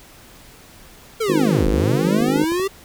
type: linear two-way sweep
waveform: square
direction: down then up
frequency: 466.2 to 36.15 to 398.3 Hz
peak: -19 dBFS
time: 1.2-2.68 s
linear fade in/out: 10 ms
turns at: 1.67 s
type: harmonic tone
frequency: 51.91 Hz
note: G#1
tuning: in tune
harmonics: 3 / 4 / 5 / 6 / 7 / 8 / 9 / 10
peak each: -25 / -27 / -25 / -24 / -24 / -30 / -26 / -28 dBFS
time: 1.28-2.44 s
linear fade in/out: 10 ms
type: click train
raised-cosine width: 2 ms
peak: -19 dBFS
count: 6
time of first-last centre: 2.21-2.598 s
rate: 12.9 Hz
effects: pink hiss -45 dBFS RMS until 2.84 s